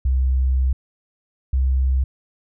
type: tone pair in turn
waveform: sine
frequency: 64.9 / 65.43 Hz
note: C2 / C2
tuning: -13 / +1 cents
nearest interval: unison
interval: 14 cents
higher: second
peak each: -15 / -15 dBFS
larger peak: neither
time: 0.05-0.73 / 1.53-2.04 s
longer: first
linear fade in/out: 5 ms
effects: none